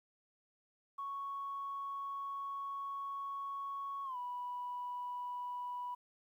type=tone with pitch glide; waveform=sine; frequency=1108.7 to 982.1 Hz; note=C#6 to B5; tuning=0 to -10 cents; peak=-38 dBFS; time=0.98-5.95 s; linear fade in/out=10 ms; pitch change=-210 cents; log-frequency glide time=4.04-4.17 s; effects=tanh soft clip ceiling -34 dBFS + 12-bit